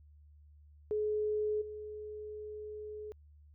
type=tone with level steps; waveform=sine; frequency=424.3 Hz; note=G#4; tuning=37 cents sharp; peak=-30 / -41 dBFS; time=0.91-3.12 s; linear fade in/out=0 ms; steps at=1.61 s; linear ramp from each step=10 ms; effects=added 74 Hz sine -56 dBFS peak until 3.54 s